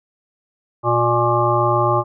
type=harmonic tone with a mistuned harmonic; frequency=119.2 Hz; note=A#2; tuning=39 cents sharp; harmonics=1 / 3 / 5 / 7 / 9 / 10; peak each=-21 / -21 / -21 / -21 / -21 / -21 dBFS; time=0.83-2.04 s; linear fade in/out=50 ms; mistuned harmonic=10; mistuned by=-17 cents; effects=none